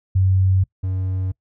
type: tone pair in turn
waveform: sine / triangle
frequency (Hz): 94.5 / 93.79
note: F#2 / F#2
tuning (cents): +37 / +24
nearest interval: unison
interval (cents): 13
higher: first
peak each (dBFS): -13 / -18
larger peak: first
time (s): 0.15-0.64 / 0.83-1.32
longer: neither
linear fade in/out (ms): 10
effects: noise-tail reverb RT60 0.1 s tail -23 dB re dry